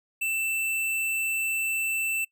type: tone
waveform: square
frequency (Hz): 2664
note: E7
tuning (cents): +18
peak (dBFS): -26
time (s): 0.21-2.25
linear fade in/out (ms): 10
effects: noise-tail reverb RT60 0.1 s tail -22 dB re dry